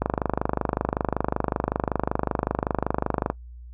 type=click train; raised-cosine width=1 ms; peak=-8 dBFS; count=84; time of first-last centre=0.02-3.301 s; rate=25.3 Hz; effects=noise-tail reverb RT60 0.1 s tail -21 dB re dry + added 60 Hz sine -39 dBFS peak until 3.73 s